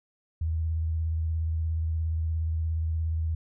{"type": "tone with vibrato", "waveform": "sine", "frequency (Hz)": 80.6, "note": "E2", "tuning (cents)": -38, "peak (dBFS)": -25, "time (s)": [0.41, 3.35], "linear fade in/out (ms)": 5, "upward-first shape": "triangle", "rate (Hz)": 17, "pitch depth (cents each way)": 44, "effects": []}